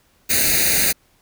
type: noise with comb filter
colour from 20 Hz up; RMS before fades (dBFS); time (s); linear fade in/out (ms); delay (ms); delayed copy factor
white; -17; 0.29-0.93; 20; 0.46; +0.95
effects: pink hiss -59 dBFS RMS until 1.21 s